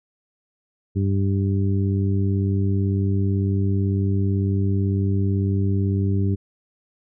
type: harmonic tone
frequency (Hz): 98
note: G2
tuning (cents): 0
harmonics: 1 / 2 / 3 / 4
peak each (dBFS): -19 / -25 / -29 / -31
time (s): 0.95-6.36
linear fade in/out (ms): 20
effects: none